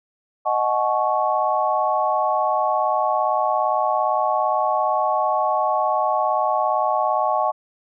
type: chord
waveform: sine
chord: D# half-diminished seventh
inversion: none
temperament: equal with one note detuned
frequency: 622.3 / 740 / 857.4 / 1108.7 Hz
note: D#5 / F#5 / A5 / C#6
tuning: 0 / 0 / -45 / 0 cents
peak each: -23 dBFS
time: 0.45-7.52 s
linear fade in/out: 20 ms
effects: none